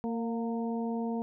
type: harmonic tone with a mistuned harmonic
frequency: 229.7 Hz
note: A#3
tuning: 25 cents flat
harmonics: 1 / 2 / 3 / 4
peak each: -31 / -37 / -41 / -43 dBFS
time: 0.04-1.22 s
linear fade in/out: 0 ms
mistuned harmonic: 3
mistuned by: +37 cents
effects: none